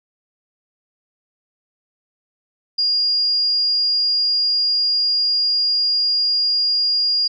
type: tone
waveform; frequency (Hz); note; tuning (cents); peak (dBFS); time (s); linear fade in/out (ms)
sine; 4836; D8; +50; -15; 2.78-7.28; 10
effects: none